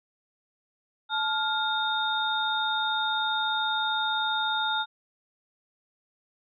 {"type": "tone cluster", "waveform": "sine", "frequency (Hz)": [870, 1405, 3673], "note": ["A5", "F6", "A#7"], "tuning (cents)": [-20, 10, -26], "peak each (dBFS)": -29, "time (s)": [1.09, 4.86], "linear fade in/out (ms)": 50, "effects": []}